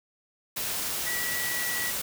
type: tone in noise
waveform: sine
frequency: 1943 Hz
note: B6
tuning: 29 cents flat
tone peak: -31 dBFS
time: 1.06-1.91 s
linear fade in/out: 10 ms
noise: white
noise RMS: -31 dBFS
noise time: 0.56-2.02 s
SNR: -3 dB
effects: none